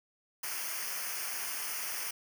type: noise with comb filter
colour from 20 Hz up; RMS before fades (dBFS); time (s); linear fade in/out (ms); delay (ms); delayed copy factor
white; -37; 0.43-2.11; 5; 0.26; -0.85
effects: none